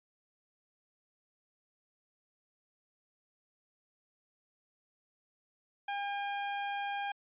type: tone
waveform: sawtooth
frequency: 806 Hz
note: G5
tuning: 48 cents sharp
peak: -30 dBFS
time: 5.88-7.12 s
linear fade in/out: 5 ms
effects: resampled to 8000 Hz